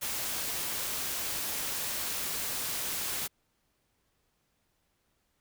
white noise, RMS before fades -34 dBFS, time 0.01-3.28 s, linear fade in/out 20 ms, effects pink hiss -75 dBFS RMS until 5.4 s

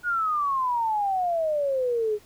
sine exponential sweep, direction down, 1464 to 410.6 Hz, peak -22 dBFS, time 0.03-2.19 s, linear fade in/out 50 ms, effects pink hiss -55 dBFS RMS until 2.25 s

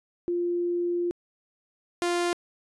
sine / sawtooth tone pair in turn, 348.9 / 348.9 Hz, F4 / F4, -2 / -2 cents, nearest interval unison, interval 0 cents, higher neither, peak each -24 / -20 dBFS, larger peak second, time 0.28-1.11 / 2.02-2.33 s, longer first, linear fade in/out 0 ms, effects resampled to 24000 Hz

